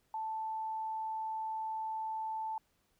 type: tone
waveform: sine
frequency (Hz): 880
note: A5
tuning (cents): 0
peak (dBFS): -35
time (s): 0.14-2.58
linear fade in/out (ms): 2
effects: pink hiss -75 dBFS RMS until 2.99 s